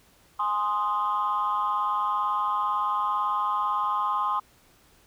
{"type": "chord", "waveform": "sine", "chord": "Ab major", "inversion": "none", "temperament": "equal", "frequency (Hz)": [830.6, 1046.5, 1244.5], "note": ["Ab5", "C6", "Eb6"], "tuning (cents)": [0, 0, 0], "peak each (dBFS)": [-30, -25, -27], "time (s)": [0.39, 4.4], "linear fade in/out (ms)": 10, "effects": ["tanh soft clip ceiling -17 dBFS", "pink hiss -59 dBFS RMS until 5.06 s"]}